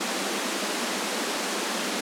pink high-pass noise, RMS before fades -28 dBFS, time 0-2.01 s, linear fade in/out 10 ms, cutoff 190 Hz, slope 96 dB/octave, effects low-pass 9000 Hz 12 dB/octave

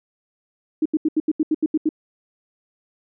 sine tone bursts, 311.1 Hz, D#4, in tune, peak -15 dBFS, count 10, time 0.82-1.891 s, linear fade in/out 5 ms, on 36 ms, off 79 ms, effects none

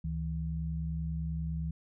sine tone pair together, 71.15 / 161.2 Hz, C#2 / E3, +46 / -38 cents, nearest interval octave + major second, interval 1416 cents, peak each -35 / -34 dBFS, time 0.04-1.71 s, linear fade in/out 5 ms, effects none

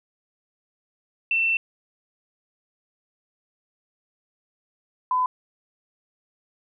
sine tone pair in turn, 2685 / 1008.6 Hz, E7 / B5, +31 / +36 cents, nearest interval octave + perfect fourth, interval 1695 cents, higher first, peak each -19 dBFS, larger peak neither, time 1.31-1.57 / 5.11-5.26 s, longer first, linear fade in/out 2 ms, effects none

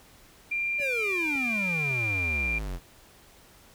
sine tone, 2383 Hz, D7, 25 cents sharp, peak -26 dBFS, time 0.51-2.59 s, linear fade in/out 10 ms
square exponential sweep, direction down, 598 to 41.13 Hz, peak -32 dBFS, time 0.78-2.8 s, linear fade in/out 50 ms
click train, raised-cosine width 2 ms, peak -34 dBFS, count 4, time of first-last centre 0.8-2.467 s, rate 1.8 Hz
effects pink hiss -55 dBFS RMS until 3.74 s

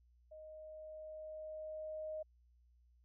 sine tone with level ramp, 622.3 Hz, D#5, in tune, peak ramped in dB -51 to -40 dBFS, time 0.31-2.23 s, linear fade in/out 10 ms, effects added 60 Hz sine -66 dBFS peak until 3.04 s

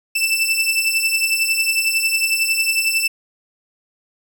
sawtooth beating tone pair, 2648 / 2659 Hz, E7 / E7, +7 / +14 cents, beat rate 11 Hz, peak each -17 / -15 dBFS, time 0.15-3.08 s, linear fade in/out 10 ms, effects none

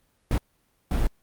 brown noise bursts at uneven times, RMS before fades -22 dBFS, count 2, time 0.31-0.38 / 0.91-1.07 s, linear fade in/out 2 ms, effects pink hiss -68 dBFS RMS until 1.22 s + Opus 32 kbps

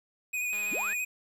square tone with vibrato, 2481 Hz, D#7, 6 cents flat, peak -30 dBFS, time 0.33-1.05 s, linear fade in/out 10 ms, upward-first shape sine, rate 12 Hz, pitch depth 27 cents each way
click train, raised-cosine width 0.3 ms, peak -31 dBFS, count 84, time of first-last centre 0.53-0.929 s, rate 208 Hz
sine linear sweep, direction up, 117.6 to 1975.5 Hz, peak -34 dBFS, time 0.71-0.95 s, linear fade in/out 20 ms
effects 10-bit

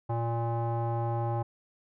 square tone with low-pass filter, 116.54 Hz, A#2, in tune, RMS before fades -30 dBFS, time 0.09-1.43 s, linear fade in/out 10 ms, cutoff 860 Hz, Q 4, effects none

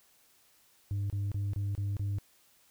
sine tone bursts, 100.3 Hz, G2, 40 cents sharp, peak -27 dBFS, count 6, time 0.91-2.185 s, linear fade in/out 0 ms, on 190 ms, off 27 ms, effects tanh soft clip ceiling -29 dBFS + white hiss -65 dBFS RMS until 2.7 s

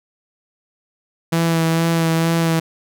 sawtooth tone with vibrato, 164.81 Hz, E3, in tune, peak -11 dBFS, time 1.32-2.6 s, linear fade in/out 10 ms, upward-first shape sine, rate 2.2 Hz, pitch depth 19 cents each way, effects none

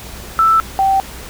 sine tone pair in turn, 1322 / 776.8 Hz, E6 / G5, +5 / -16 cents, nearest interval major sixth, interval 921 cents, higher first, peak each -8 / -10 dBFS, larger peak first, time 0.39-0.6 / 0.79-1 s, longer neither, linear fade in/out 0 ms, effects added 60 Hz sine -35 dBFS peak until 1.29 s + pink hiss -33 dBFS RMS until 1.29 s

